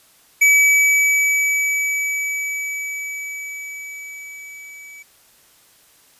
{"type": "tone with level ramp", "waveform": "square", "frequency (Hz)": 2288, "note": "D7", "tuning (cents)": -46, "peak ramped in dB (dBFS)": [-10, -38], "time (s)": [0.41, 5.03], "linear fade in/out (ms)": 10, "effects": ["white hiss -53 dBFS RMS until 6.19 s", "resampled to 32000 Hz"]}